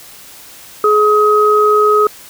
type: tone pair together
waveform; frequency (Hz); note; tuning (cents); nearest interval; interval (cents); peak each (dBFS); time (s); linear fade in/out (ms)
sine; 422 / 1264.6; G#4 / D#6; +28 / +28; octave + perfect fifth; 1900; -10; 0.84-2.07; 2
effects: white hiss -37 dBFS RMS until 2.29 s